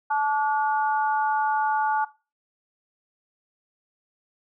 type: harmonic tone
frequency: 288.7 Hz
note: D4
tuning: 30 cents flat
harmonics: 3 / 4 / 5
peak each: -22 / -31 / -29 dBFS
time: 0.1-2.05 s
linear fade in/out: 10 ms
effects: noise-tail reverb RT60 0.3 s tail -18 dB re dry